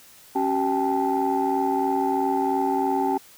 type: tone cluster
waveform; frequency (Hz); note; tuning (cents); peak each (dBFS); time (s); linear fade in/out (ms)
sine; 274.8 / 382 / 788 / 871; C#4 / G4 / G5 / A5; -15 / -45 / +9 / -18; -25; 0.35-3.18; 10
effects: tanh soft clip ceiling -13 dBFS + white hiss -50 dBFS RMS until 3.37 s